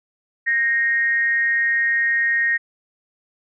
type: tone with frequency modulation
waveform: sine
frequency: 1864.7 Hz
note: A#6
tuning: in tune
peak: -16 dBFS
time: 0.46-2.58 s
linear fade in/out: 20 ms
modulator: 248 Hz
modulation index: 0.37
effects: none